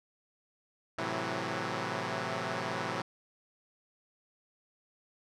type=chord; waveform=5% pulse; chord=F# half-diminished seventh; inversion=first; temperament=equal; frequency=110 / 130.81 / 164.81 / 185 Hz; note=A2 / C3 / E3 / F#3; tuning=0 / 0 / 0 / 0 cents; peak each=-27 dBFS; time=0.98-3.02 s; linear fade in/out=5 ms; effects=low-pass 5000 Hz 12 dB/octave